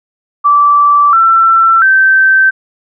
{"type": "tone with pitch steps", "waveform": "sine", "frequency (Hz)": [1162, 1342.5, 1551.1], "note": ["D6", "E6", "G6"], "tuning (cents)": [-19, 31, -19], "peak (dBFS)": -4, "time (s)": [0.44, 2.51], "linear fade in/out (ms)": 20, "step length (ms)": 690, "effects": []}